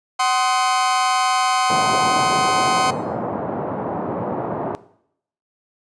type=chord; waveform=40% pulse; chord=C diminished; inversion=second; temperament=just; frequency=753.5 / 1046.5 / 1255.8 Hz; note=Gb5 / C6 / Eb6; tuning=+31 / 0 / +16 cents; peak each=-19 / -19 / -23 dBFS; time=0.19-2.91 s; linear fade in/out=10 ms
type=band-pass noise; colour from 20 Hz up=white; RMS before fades=-25 dBFS; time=1.7-4.75 s; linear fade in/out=0 ms; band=110 to 880 Hz; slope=24 dB/octave
effects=noise-tail reverb RT60 0.7 s tail -17 dB re dry + resampled to 22050 Hz